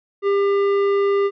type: tone with tanh clipping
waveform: triangle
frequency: 399.5 Hz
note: G4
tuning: 33 cents sharp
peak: -17 dBFS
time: 0.22-1.31 s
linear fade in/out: 50 ms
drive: 16 dB
effects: none